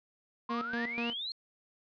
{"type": "exponential sweep", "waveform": "sine", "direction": "up", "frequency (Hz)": [1036, 4308], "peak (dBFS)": -35, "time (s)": [0.49, 1.32], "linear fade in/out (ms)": 2}
{"type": "tone with tremolo", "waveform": "sawtooth", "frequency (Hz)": 235.6, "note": "A#3", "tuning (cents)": 19, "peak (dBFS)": -29, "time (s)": [0.49, 1.14], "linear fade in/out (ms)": 20, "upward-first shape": "square", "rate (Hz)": 4.1, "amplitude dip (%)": 75}
{"effects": ["resampled to 11025 Hz"]}